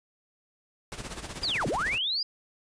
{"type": "noise with tremolo", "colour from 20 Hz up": "pink", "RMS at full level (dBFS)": -36, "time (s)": [0.92, 1.98], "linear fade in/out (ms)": 0, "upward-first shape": "sine", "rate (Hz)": 16, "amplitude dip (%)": 70}
{"type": "linear two-way sweep", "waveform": "sine", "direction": "down then up", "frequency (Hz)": [4978, 87.31, 4978], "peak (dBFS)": -26, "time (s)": [1.43, 2.23], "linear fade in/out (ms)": 5, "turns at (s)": 1.67}
{"effects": ["resampled to 22050 Hz"]}